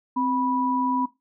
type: tone pair together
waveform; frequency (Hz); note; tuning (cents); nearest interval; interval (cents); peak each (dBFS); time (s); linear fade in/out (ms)
sine; 260 / 981.6; C4 / B5; -11 / -11; octave + major seventh; 2300; -24; 0.16-1.06; 10
effects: noise-tail reverb RT60 0.2 s tail -17 dB re dry